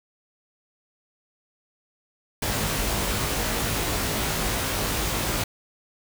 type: noise with comb filter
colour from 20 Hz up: pink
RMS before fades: -26 dBFS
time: 2.42-5.44 s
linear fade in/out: 5 ms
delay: 19 ms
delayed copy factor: +0.85
effects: none